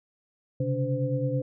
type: tone cluster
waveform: sine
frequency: 131.3 / 140.5 / 287.8 / 512 Hz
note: C3 / C#3 / D4 / C5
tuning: +6 / +24 / -35 / -38 cents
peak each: -28 / -31 / -33 / -30 dBFS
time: 0.6-1.42 s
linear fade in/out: 5 ms
effects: none